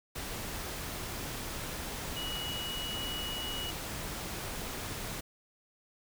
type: tone in noise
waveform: sine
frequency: 2919 Hz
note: F#7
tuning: 24 cents flat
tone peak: -37 dBFS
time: 2.16-3.71 s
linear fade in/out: 10 ms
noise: pink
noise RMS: -39 dBFS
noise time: 0.15-5.21 s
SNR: -1 dB
effects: none